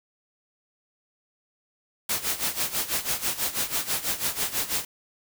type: noise with tremolo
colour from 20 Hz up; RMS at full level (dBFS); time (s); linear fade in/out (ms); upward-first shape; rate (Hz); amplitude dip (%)
white; -25; 2.09-4.85; 5; sine; 6.1; 80
effects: none